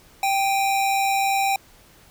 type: tone pair together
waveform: square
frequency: 784 / 2475 Hz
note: G5 / D#7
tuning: 0 / -10 cents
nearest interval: octave + minor sixth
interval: 1990 cents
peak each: -20 / -29 dBFS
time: 0.23-1.56 s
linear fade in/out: 2 ms
effects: pink hiss -52 dBFS RMS until 2.1 s